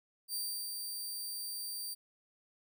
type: tone with ADSR envelope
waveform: 15% pulse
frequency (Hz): 4675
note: D8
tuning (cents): -9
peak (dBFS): -28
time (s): 0.28-1.95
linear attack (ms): 61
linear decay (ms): 330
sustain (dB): -4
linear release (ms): 21
effects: none